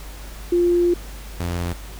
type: tone pair in turn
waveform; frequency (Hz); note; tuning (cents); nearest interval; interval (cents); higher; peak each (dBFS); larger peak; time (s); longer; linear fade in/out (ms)
sine / sawtooth; 349.2 / 86.87; F4 / F2; 0 / -9; 2 octaves; 2409; first; -14 / -19; first; 0.52-0.94 / 1.4-1.73; first; 5
effects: added 50 Hz sine -34 dBFS peak until 1.99 s + pink hiss -41 dBFS RMS until 1.99 s